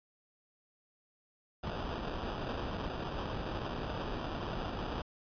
pink noise with sample-and-hold, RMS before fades -38 dBFS, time 1.63-5.02 s, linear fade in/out 5 ms, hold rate 2100 Hz, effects resampled to 11025 Hz

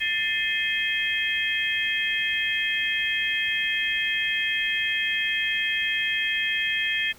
sine tone cluster, 1773 / 2096 / 2540 / 3223 Hz, A6 / C7 / D#7 / G7, +13 / +2 / +35 / +47 cents, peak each -27 / -31 / -28 / -28 dBFS, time 0-7.13 s, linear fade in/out 20 ms, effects pink hiss -51 dBFS RMS until 7.18 s

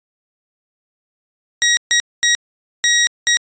15% pulse tone bursts at uneven times, 1900 Hz, A#6, 33 cents sharp, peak -5 dBFS, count 5, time 1.62-1.77 / 1.91-2 / 2.23-2.35 / 2.84-3.07 / 3.27-3.37 s, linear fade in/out 0 ms, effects resampled to 16000 Hz

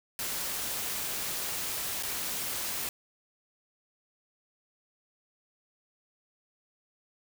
white noise with dropouts, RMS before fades -34 dBFS, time 0.19-2.89 s, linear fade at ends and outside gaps 1 ms, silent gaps 2.026-2.033 s, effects none

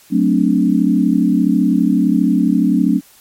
sine chord, D dominant seventh, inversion first, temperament equal, 185 / 220 / 261.6 / 293.7 Hz, F#3 / A3 / C4 / D4, 0 / 0 / 0 / 0 cents, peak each -16 dBFS, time 0.1-3.01 s, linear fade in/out 50 ms, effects white hiss -47 dBFS RMS until 3.2 s + MP3 64 kbps

